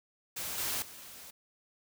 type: noise with level steps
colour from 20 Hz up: white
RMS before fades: -38 / -34 / -49 dBFS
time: 0.36-1.31 s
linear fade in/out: 10 ms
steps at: 0.58 / 0.82 s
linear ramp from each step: 2 ms
effects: none